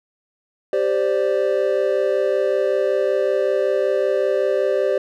triangle chord, G suspended fourth, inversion none, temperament just, 392 / 522.7 / 588 Hz, G4 / C5 / D5, 0 / -2 / +2 cents, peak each -19 dBFS, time 0.73-4.98 s, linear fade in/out 2 ms, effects none

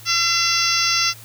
harmonic tone, 679 Hz, F5, 49 cents flat, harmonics 2 / 3 / 4 / 5 / 6 / 7 / 8 / 9, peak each -24 / -26 / -24 / -28 / -28 / -23 / -23 / -24 dBFS, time 0.05-1.14 s, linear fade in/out 50 ms, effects added 112 Hz sine -43 dBFS peak until 1.24 s + white hiss -43 dBFS RMS until 1.24 s

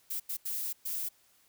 violet noise bursts at uneven times, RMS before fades -35 dBFS, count 4, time 0.1-0.2 / 0.29-0.37 / 0.45-0.73 / 0.85-1.09 s, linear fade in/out 10 ms, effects white hiss -66 dBFS RMS until 1.48 s

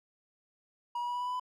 triangle tone with pitch steps, 960 / 966.7 / 973.4 / 980.2 / 987 / 993.9 / 1000.8 Hz, B5 / B5 / B5 / B5 / B5 / B5 / B5, -49 / -37 / -25 / -13 / -1 / +11 / +23 cents, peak -30 dBFS, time 0.95-1.398 s, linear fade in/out 5 ms, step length 64 ms, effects none

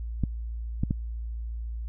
clicks, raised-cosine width 5 ms, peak -12 dBFS, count 3, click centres 0.237 / 0.835 / 0.909 s, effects added 57 Hz sine -31 dBFS peak until 1.88 s

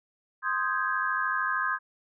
sine chord, Ab major seventh, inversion first, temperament equal, 1046.5 / 1244.5 / 1568 / 1661.2 Hz, C6 / Eb6 / G6 / Ab6, 0 / 0 / 0 / 0 cents, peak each -31 dBFS, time 0.42-1.79 s, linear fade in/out 50 ms, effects none

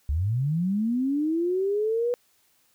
sine linear sweep, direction up, 65.41 to 491.9 Hz, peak -22 dBFS, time 0.09-2.14 s, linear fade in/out 0 ms, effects white hiss -65 dBFS RMS until 2.74 s

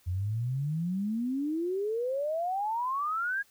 sine exponential sweep, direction up, 86.2 to 1664 Hz, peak -28 dBFS, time 0.06-3.43 s, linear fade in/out 20 ms, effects white hiss -64 dBFS RMS until 3.5 s

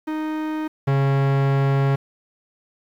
45% pulse tone pair in turn, 310.2 / 137.46 Hz, D#4 / C#3, -5 / -14 cents, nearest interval octave + major second, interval 1409 cents, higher first, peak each -23 / -16 dBFS, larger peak second, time 0.07-0.68 / 0.87-1.96 s, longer second, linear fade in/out 10 ms, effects low-pass 2000 Hz 12 dB/octave + 8-bit

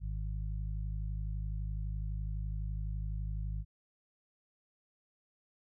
harmonic tone, 51.91 Hz, G#1, in tune, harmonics 1 / 2 / 3, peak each -35 / -41 / -45 dBFS, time 0-3.65 s, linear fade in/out 50 ms, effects none

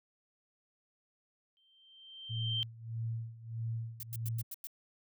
sine tone with exponential growth, 3136 Hz, G7, in tune, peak -30 dBFS, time 1.57-2.63 s, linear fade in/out 0 ms, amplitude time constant 230 ms
sine tone with tremolo, 114.1 Hz, A#2, 37 cents flat, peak -33 dBFS, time 2.29-4.43 s, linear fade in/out 20 ms, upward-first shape sine, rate 1.6 Hz, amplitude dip 85%
violet noise bursts, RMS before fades -42 dBFS, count 6, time 4-4.671 s, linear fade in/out 2 ms, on 31 ms, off 97 ms
effects none

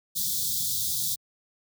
white band-stop noise, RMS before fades -28 dBFS, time 0.15-1.16 s, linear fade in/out 20 ms, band 210 to 3400 Hz, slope 96 dB/octave, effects high-pass 80 Hz 12 dB/octave

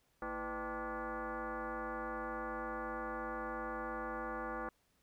sine tone with frequency modulation, 329.6 Hz, E4, in tune, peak -38 dBFS, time 0.22-4.69 s, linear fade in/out 2 ms, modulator 278 Hz, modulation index 4.4, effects pink hiss -75 dBFS RMS until 5.02 s

